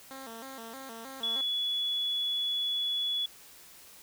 10% pulse tone with vibrato, 246.5 Hz, B3, 3 cents flat, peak -34 dBFS, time 0.11-1.41 s, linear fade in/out 0 ms, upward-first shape square, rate 3.2 Hz, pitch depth 140 cents each way
sine tone, 3400 Hz, G#7, 40 cents sharp, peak -28 dBFS, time 1.23-3.26 s, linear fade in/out 5 ms
effects white hiss -53 dBFS RMS until 4.02 s

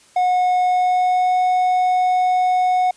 triangle tone with pitch glide, 728 to 733.5 Hz, F#5 to F#5, -28 to -15 cents, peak -12 dBFS, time 0.16-2.91 s, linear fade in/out 5 ms, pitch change +13 cents, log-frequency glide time 0.64-1.38 s, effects white hiss -51 dBFS RMS until 2.96 s + resampled to 22050 Hz

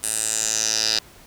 10% pulse tone with band-pass filter sweep, 110 Hz, A2, in tune, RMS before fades -23 dBFS, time 0.03-0.99 s, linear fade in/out 5 ms, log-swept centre 9500 to 4700 Hz, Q 4.6, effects pink hiss -48 dBFS RMS until 1.26 s

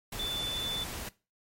sine tone in noise, 3508 Hz, A7, 6 cents flat, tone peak -32 dBFS, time 0.19-0.84 s, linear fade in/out 5 ms, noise pink, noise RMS -39 dBFS, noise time 0.12-1.09 s, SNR +4 dB, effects noise-tail reverb RT60 0.3 s tail -20 dB re dry + MP3 64 kbps

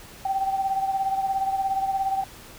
sine beating tone pair, 774 / 791 Hz, G5 / G5, -22 / +15 cents, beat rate 17 Hz, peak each -23 / -30 dBFS, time 0.25-2.24 s, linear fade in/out 5 ms, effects pink hiss -45 dBFS RMS until 2.58 s

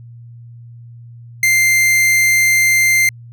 45% pulse tone, 2093 Hz, C7, in tune, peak -10 dBFS, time 1.43-3.09 s, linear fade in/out 2 ms, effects added 118 Hz sine -34 dBFS peak until 3.32 s

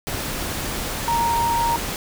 sine tone in noise, 932.3 Hz, A#5, in tune, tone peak -18 dBFS, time 1.08-1.76 s, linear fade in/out 0 ms, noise pink, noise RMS -27 dBFS, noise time 0.07-1.96 s, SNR +6 dB, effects none

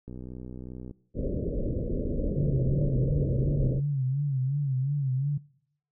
click train, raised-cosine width 3 ms, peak -28 dBFS, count 53, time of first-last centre 0.08-0.911 s, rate 62.6 Hz
pink low-pass noise, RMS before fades -29 dBFS, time 1.14-3.81 s, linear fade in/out 50 ms, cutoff 580 Hz, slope 96 dB/octave
sine tone with vibrato, 136.9 Hz, C#3, 21 cents flat, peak -24 dBFS, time 2.36-5.38 s, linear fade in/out 10 ms, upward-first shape sine, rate 2.8 Hz, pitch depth 110 cents each way
effects noise-tail reverb RT60 0.7 s tail -22 dB re dry

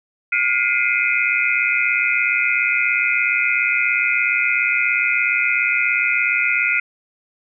sine tone cluster, 1425 / 2056 / 2153 / 2395 / 2522 Hz, F6 / C7 / C7 / D7 / D#7, +34 / -31 / +49 / +33 / +23 cents, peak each -22 dBFS, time 0.32-6.8 s, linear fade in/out 5 ms, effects none

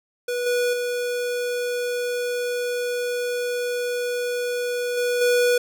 square tone with level steps, 488.3 Hz, B4, 20 cents flat, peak -24 / -20 / -24 / -21 / -17 dBFS, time 0.28-5.58 s, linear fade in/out 5 ms, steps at 0.46 / 0.73 / 4.97 / 5.21 s, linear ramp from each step 5 ms, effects none

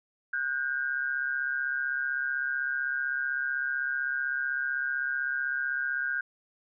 sine tone pair together, 1460 / 1595.8 Hz, F#6 / G6, -24 / +30 cents, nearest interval major second, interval 154 cents, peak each -31 / -30 dBFS, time 0.33-6.21 s, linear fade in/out 5 ms, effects none

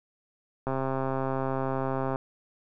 click train, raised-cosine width 1 ms, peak -16 dBFS, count 199, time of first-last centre 0.67-2.159 s, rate 133 Hz, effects none

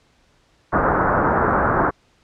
white low-pass noise, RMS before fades -18 dBFS, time 0.72-1.91 s, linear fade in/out 20 ms, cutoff 1500 Hz, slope 48 dB/octave, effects pink hiss -59 dBFS RMS until 2.23 s + low-pass 6000 Hz 12 dB/octave

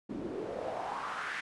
pink noise with band-pass filter sweep, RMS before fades -38 dBFS, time 0.09-1.41 s, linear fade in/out 10 ms, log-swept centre 250 to 1900 Hz, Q 3.3, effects resampled to 24000 Hz

